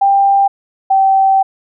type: tone pair in turn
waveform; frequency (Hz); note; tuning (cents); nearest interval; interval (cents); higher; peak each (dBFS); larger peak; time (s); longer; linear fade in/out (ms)
sine; 792 / 773.9; G5 / G5; +18 / -22; unison; 40; first; -7; neither; 0.01-0.48 / 0.9-1.43; second; 10
effects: none